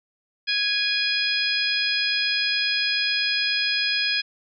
harmonic tone with a mistuned harmonic, 830.6 Hz, G#5, in tune, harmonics 2 / 3 / 4 / 5 / 6, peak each -28 / -26 / -27 / -30 / -26 dBFS, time 0.47-4.22 s, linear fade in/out 20 ms, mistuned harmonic 3, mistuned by -19 cents, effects none

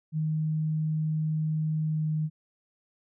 sine tone with pitch glide, 155.9 to 155 Hz, D#3 to D#3, +4 to -6 cents, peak -25 dBFS, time 0.12-2.3 s, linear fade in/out 50 ms, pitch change -10 cents, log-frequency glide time 1.85-2.08 s, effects none

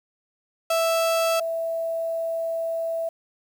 35% pulse / sine tone pair in turn, 659.3 / 659.3 Hz, E5 / E5, 0 / 0 cents, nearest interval unison, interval 0 cents, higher neither, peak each -18 / -24 dBFS, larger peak first, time 0.7-1.4 / 1.4-3.09 s, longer second, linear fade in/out 5 ms, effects 8-bit

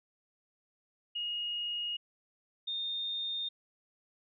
sine tone pair in turn, 2871 / 3651 Hz, F7 / A#7, +47 / -37 cents, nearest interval major third, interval 416 cents, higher second, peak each -33 / -33 dBFS, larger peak neither, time 1.15-1.97 / 2.67-3.49 s, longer neither, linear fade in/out 10 ms, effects none

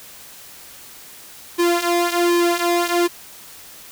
sawtooth tone with flanger, 346.6 Hz, F4, 13 cents flat, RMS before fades -18 dBFS, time 1.58-3.08 s, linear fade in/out 20 ms, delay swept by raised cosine 1.4 to 3.6 ms, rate 1.3 Hz, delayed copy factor -0.75, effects white hiss -41 dBFS RMS until 3.91 s

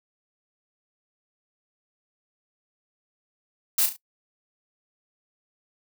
blue noise with echo, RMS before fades -21 dBFS, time 3.78-3.86 s, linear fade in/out 5 ms, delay 35 ms, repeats 3, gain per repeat -8 dB, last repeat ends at 3.965 s, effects noise-tail reverb RT60 0.1 s tail -20 dB re dry

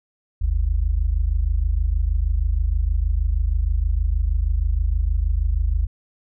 sine tone pair together, 47.45 / 73.8 Hz, F#1 / D2, +44 / +9 cents, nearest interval minor sixth, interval 765 cents, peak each -19 / -21 dBFS, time 0.41-5.87 s, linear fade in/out 10 ms, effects none

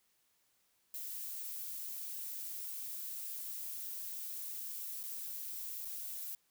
violet noise with dropouts, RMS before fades -43 dBFS, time 0.94-6.35 s, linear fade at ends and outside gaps 1 ms, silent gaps 5.031-5.037 / 5.849-5.853 s, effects white hiss -75 dBFS RMS until 6.5 s

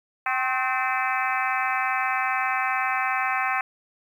harmonic tone with a mistuned harmonic, 257.5 Hz, C4, 28 cents flat, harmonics 3 / 4 / 5 / 6 / 7 / 8 / 9 / 10, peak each -28 / -29 / -30 / -31 / -31 / -32 / -33 / -33 dBFS, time 0.26-3.61 s, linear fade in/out 2 ms, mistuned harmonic 4, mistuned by +61 cents, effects 9-bit

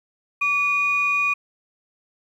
sine tone pair together, 1146.8 / 2456 Hz, D6 / D#7, -42 / -23 cents, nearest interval octave + minor second, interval 1319 cents, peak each -24 / -18 dBFS, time 0.41-1.34 s, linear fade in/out 10 ms, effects tanh soft clip ceiling -12 dBFS + 9-bit

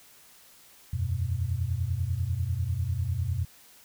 sine chord, E suspended second, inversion none, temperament equal with one note detuned, 82.41 / 92.5 / 122.97 Hz, E2 / F#2 / B2, 0 / 0 / -7 cents, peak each -32 / -29 / -31 dBFS, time 0.93-3.45 s, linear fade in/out 5 ms, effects white hiss -55 dBFS RMS until 3.84 s

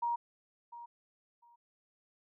sine tone with echo, 945 Hz, A#5, 23 cents sharp, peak -30 dBFS, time 0.02-0.16 s, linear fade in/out 10 ms, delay 700 ms, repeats 2, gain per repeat -15 dB, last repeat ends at 1.56 s, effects none

